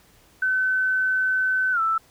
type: tone with pitch glide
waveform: sine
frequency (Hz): 1520 to 1323.2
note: F#6 to E6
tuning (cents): +46 to +6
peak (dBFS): -19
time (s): 0.42-1.98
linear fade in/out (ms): 5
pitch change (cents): -240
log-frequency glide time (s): 1.72-1.8
effects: pink hiss -56 dBFS RMS until 2.1 s